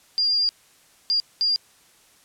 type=tone bursts at uneven times; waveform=sine; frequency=4803 Hz; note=D8; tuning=38 cents sharp; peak=-18 dBFS; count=3; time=0.18-0.49 / 1.1-1.2 / 1.41-1.56 s; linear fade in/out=0 ms; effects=white hiss -56 dBFS RMS until 2.24 s + low-pass 11000 Hz 12 dB/octave